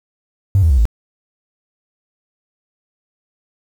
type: tone with pitch steps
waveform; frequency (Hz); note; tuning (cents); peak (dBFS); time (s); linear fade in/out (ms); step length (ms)
triangle; 98 / 80.99 / 66.94 / 55.32; G2 / E2 / C2 / A1; 0 / -30 / +40 / +10; -5; 0.55-0.854; 0; 76
effects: tanh soft clip ceiling -6 dBFS + 7-bit